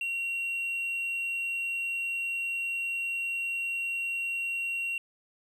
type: tone with hard clipping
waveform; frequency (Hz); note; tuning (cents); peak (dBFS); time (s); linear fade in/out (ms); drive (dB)
sine; 2745; F7; -31; -30; 0.01-4.98; 2; 2
effects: none